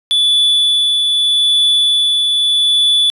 triangle tone with tremolo, 3458 Hz, A7, 31 cents flat, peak -7 dBFS, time 0.11-3.1 s, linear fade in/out 0 ms, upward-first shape triangle, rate 0.81 Hz, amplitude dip 30%, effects resampled to 32000 Hz

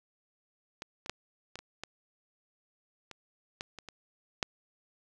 clicks, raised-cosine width 0.2 ms, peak -22 / -26 / -15 / -24 / -27 / -21 / -27 / -19 / -27 / -27 / -11 dBFS, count 11, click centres 0.821 / 1.061 / 1.096 / 1.556 / 1.59 / 1.836 / 3.113 / 3.609 / 3.787 / 3.887 / 4.428 s, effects none

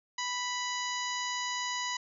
harmonic tone with a mistuned harmonic, 987.8 Hz, B5, in tune, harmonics 1 / 2 / 3 / 4 / 5 / 6 / 7, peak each -36 / -37 / -41 / -41 / -43 / -45 / -41 dBFS, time 0.18-1.97 s, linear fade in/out 5 ms, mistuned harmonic 7, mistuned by -52 cents, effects none

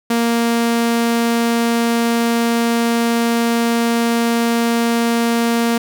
sawtooth tone, 233.1 Hz, A#3, in tune, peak -10 dBFS, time 0.1-5.78 s, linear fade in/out 5 ms, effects none

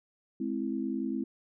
sine chord, Ab augmented, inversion none, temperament equal with one note detuned, 212 / 261.6 / 329.6 Hz, Ab3 / C4 / E4, +36 / 0 / 0 cents, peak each -35 / -33 / -35 dBFS, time 0.4-1.24 s, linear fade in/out 5 ms, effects none

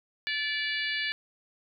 harmonic tone with a mistuned harmonic, 580 Hz, D5, 22 cents flat, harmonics 3 / 4 / 5 / 6 / 7 / 8, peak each -32 / -34 / -36 / -38 / -39 / -40 dBFS, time 0.27-1.12 s, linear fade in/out 0 ms, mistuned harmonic 8, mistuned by -21 cents, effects none

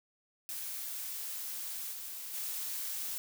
blue noise with level steps, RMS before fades -40 / -43 / -38 dBFS, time 0.49-3.18 s, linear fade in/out 0 ms, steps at 1.91 / 2.33 s, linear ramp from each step 20 ms, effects none

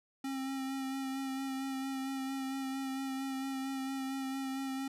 square tone with vibrato, 267.7 Hz, C4, 40 cents sharp, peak -36 dBFS, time 0.24-4.88 s, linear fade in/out 5 ms, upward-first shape sine, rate 4.4 Hz, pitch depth 20 cents each way, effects resampled to 32000 Hz

